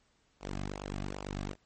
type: tone with flanger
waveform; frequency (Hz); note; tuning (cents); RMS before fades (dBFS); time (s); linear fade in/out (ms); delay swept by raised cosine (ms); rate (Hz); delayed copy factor
sawtooth; 49; G1; 0; -39; 0.4-1.56; 50; 0.5 to 2.2; 2.5; -0.8
effects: pink hiss -71 dBFS RMS until 1.65 s + MP3 32 kbps